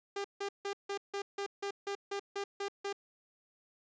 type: tone bursts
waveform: sawtooth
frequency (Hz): 400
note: G4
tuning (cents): +35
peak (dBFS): -31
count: 12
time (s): 0.16-2.928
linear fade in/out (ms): 5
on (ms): 84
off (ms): 160
effects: resampled to 16000 Hz